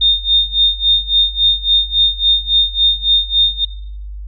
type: tone with tremolo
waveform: sine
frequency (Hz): 3652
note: A#7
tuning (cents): -36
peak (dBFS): -7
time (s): 0.01-3.65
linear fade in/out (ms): 5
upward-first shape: sine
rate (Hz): 3.6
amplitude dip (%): 95
effects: noise-tail reverb RT60 0.6 s tail -17 dB re dry + added 50 Hz sine -25 dBFS peak until 4.27 s